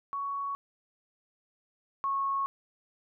sine tone pair in turn, 1117 / 1098.4 Hz, C#6 / C#6, +13 / -16 cents, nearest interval unison, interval 29 cents, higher first, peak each -31 / -27 dBFS, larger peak second, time 0.13-0.55 / 2.04-2.46 s, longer neither, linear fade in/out 0 ms, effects none

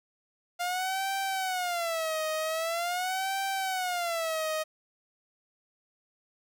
sawtooth tone with vibrato, 698.5 Hz, F5, in tune, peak -25 dBFS, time 0.59-4.64 s, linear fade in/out 20 ms, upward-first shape sine, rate 0.44 Hz, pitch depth 190 cents each way, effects none

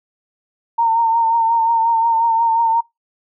sine tone with vibrato, 915 Hz, A#5, 32 cents flat, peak -12 dBFS, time 0.78-2.81 s, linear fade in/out 10 ms, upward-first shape triangle, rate 5.6 Hz, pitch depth 41 cents each way, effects noise-tail reverb RT60 0.2 s tail -25 dB re dry

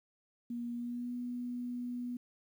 sine tone with pitch glide, 238.3 to 244.7 Hz, A#3 to B3, +38 to -16 cents, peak -36 dBFS, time 0.5-2.17 s, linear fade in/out 5 ms, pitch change +46 cents, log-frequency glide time 0.73-1.13 s, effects 11-bit

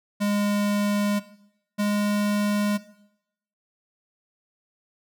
square tone pair in turn, 205.1 / 206.4 Hz, G#3 / G#3, -21 / -10 cents, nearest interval unison, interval 11 cents, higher second, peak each -22 dBFS, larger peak neither, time 0.2-1.2 / 1.78-2.78 s, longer neither, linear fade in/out 20 ms, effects noise-tail reverb RT60 0.8 s tail -17 dB re dry

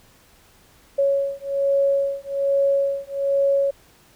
sine beating tone pair, 554.4 / 555.6 Hz, C#5 / C#5, 0 / +4 cents, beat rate 1.2 Hz, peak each -21 dBFS, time 0.98-3.71 s, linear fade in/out 10 ms, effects pink hiss -54 dBFS RMS until 4.15 s

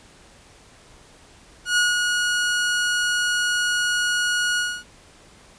sawtooth tone with ADSR envelope, 1450 Hz, F#6, 35 cents flat, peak -12 dBFS, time 1.65-4.84 s, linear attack 120 ms, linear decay 180 ms, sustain -4 dB, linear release 260 ms, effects pink hiss -50 dBFS RMS until 5.58 s + resampled to 22050 Hz

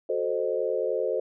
sine chord, F# diminished seventh, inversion none, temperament equal with one note detuned, 370 / 440 / 523.3 / 616.5 Hz, F#4 / A4 / C5 / Eb5, 0 / 0 / 0 / -16 cents, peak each -32 / -29 / -28 / -32 dBFS, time 0.09-1.2 s, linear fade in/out 5 ms, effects none

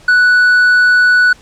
sine tone with hard clipping, 1480 Hz, F#6, in tune, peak -7 dBFS, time 0.08-1.33 s, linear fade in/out 5 ms, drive 3 dB, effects pink hiss -43 dBFS RMS until 1.41 s + low-pass 8000 Hz 12 dB/octave

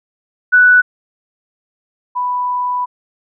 sine tone pair in turn, 1483 / 989.8 Hz, F#6 / B5, +4 / +4 cents, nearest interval perfect fifth, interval 700 cents, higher first, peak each -5 / -15 dBFS, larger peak first, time 0.52-0.82 / 2.15-2.86 s, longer second, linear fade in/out 20 ms, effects none

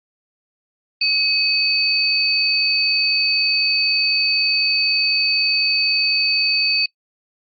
sine tone pair together, 2550 / 4538 Hz, D#7 / C#8, +42 / +40 cents, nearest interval minor seventh, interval 998 cents, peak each -20 / -17 dBFS, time 1.01-6.86 s, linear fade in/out 5 ms, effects noise-tail reverb RT60 0.1 s tail -24 dB re dry + Opus 24 kbps

